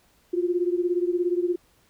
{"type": "beating tone pair", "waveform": "sine", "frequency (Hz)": [348.3, 365.3], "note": ["F4", "F#4"], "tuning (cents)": [-5, -22], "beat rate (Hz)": 17, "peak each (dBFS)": [-23, -26], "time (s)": [0.33, 1.56], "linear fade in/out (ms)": 10, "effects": ["pink hiss -62 dBFS RMS until 1.89 s"]}